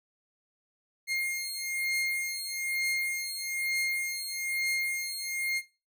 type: beating tone pair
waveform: sawtooth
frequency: 2128 / 2129.1 Hz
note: C7 / C7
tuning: +29 / +30 cents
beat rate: 1.1 Hz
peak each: -29 dBFS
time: 1.07-5.62 s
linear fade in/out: 50 ms
effects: noise-tail reverb RT60 0.3 s tail -17 dB re dry